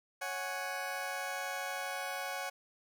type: chord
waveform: 20% pulse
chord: C# suspended fourth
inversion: none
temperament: just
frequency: 554.4 / 739.2 / 831.5 Hz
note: C#5 / F#5 / G#5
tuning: 0 / -2 / +2 cents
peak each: -37 / -35 / -38 dBFS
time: 0.21-2.5 s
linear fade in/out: 10 ms
effects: none